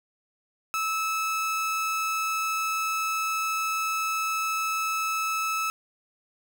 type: tone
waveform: 30% pulse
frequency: 1303 Hz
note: E6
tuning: 20 cents flat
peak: -23 dBFS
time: 0.74-5.7 s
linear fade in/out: 0 ms
effects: 9-bit